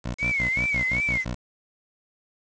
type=tone bursts; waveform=15% pulse; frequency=60.9 Hz; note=B1; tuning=24 cents flat; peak=-22 dBFS; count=8; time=0.04-1.354 s; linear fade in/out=20 ms; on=110 ms; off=62 ms
type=tone with vibrato; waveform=sine; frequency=2181 Hz; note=C#7; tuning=29 cents flat; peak=-22 dBFS; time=0.18-1.25 s; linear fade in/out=50 ms; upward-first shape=sine; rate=2.6 Hz; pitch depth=120 cents each way
effects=resampled to 16000 Hz + 7-bit